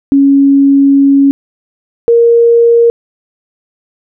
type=tone pair in turn; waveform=sine; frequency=277.2 / 467.7 Hz; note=C#4 / A#4; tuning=0 / +6 cents; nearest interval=major sixth; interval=906 cents; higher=second; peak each=-3 dBFS; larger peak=neither; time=0.12-1.31 / 2.08-2.9 s; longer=first; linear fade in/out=0 ms; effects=none